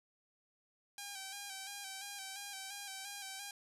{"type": "tone with vibrato", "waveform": "5% pulse", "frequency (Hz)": 790, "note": "G5", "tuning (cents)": 13, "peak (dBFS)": -32, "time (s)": [0.98, 3.51], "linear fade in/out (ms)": 2, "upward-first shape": "square", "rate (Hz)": 2.9, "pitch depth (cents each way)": 39, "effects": []}